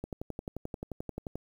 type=click train; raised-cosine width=2 ms; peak=-23 dBFS; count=16; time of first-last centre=0.04-1.356 s; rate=11.4 Hz; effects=9-bit